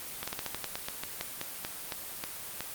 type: slowing click train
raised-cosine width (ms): 0.2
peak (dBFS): -16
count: 16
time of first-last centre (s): 0.23-2.606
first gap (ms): 46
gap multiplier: 1.16
effects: white hiss -41 dBFS RMS until 2.74 s + Opus 24 kbps